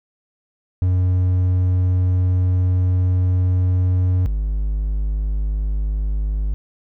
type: tone pair in turn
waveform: triangle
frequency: 91.3 / 51.33 Hz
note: F#2 / G#1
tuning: -23 / -20 cents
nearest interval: minor seventh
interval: 997 cents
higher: first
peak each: -12 / -16 dBFS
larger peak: first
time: 0.82-4.26 / 4.26-6.54 s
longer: first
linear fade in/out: 0 ms
effects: none